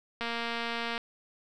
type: click train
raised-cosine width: 0.3 ms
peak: -18 dBFS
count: 180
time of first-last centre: 0.21-0.978 s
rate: 233 Hz
effects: none